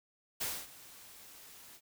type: noise with ADSR envelope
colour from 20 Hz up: white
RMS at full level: -35 dBFS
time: 0.4-1.81 s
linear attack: 16 ms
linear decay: 250 ms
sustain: -19 dB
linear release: 58 ms
effects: none